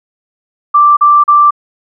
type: tone bursts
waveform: sine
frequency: 1174.7 Hz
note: D6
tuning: in tune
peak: -3 dBFS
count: 3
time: 0.74-1.508 s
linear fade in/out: 10 ms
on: 230 ms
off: 39 ms
effects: none